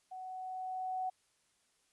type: tone with level ramp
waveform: sine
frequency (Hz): 746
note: F#5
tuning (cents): +14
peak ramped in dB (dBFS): -43 to -33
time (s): 0.11-1.1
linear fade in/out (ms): 10
effects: white hiss -74 dBFS RMS until 1.92 s + resampled to 24000 Hz